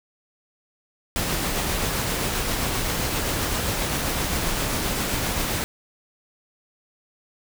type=noise with tremolo; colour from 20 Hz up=pink; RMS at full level=-24 dBFS; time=1.16-5.64 s; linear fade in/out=0 ms; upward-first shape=triangle; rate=7.6 Hz; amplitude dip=25%; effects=none